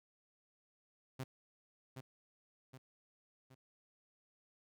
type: tone with echo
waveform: sawtooth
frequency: 130.81 Hz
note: C3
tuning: in tune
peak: -36 dBFS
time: 1.19-1.24 s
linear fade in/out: 10 ms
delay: 770 ms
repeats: 3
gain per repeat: -6 dB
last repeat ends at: 3.55 s
effects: none